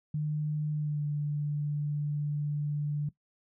sine tone with pitch glide, 151.1 to 147.31 Hz, D3 to D3, +50 to +6 cents, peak -28 dBFS, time 0.14-3.09 s, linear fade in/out 5 ms, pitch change -44 cents, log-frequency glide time 0.73-1.04 s, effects noise-tail reverb RT60 0.1 s tail -17 dB re dry

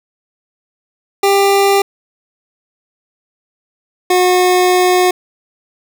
25% pulse tone pair in turn, 396.7 / 363.4 Hz, G4 / F#4, +21 / -31 cents, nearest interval major second, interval 152 cents, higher first, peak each -5 dBFS, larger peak neither, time 1.23-1.82 / 4.1-5.11 s, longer second, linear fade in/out 5 ms, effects none

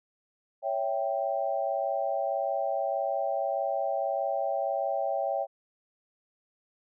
sine chord, C# diminished, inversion none, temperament equal with one note detuned, 557.6 / 659.3 / 784 Hz, C#5 / E5 / G5, +10 / 0 / 0 cents, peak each -31 dBFS, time 0.62-5.47 s, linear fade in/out 50 ms, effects none

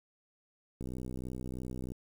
click train, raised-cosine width 3 ms, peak -28 dBFS, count 71, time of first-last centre 0.81-1.919 s, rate 63.1 Hz, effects 9-bit

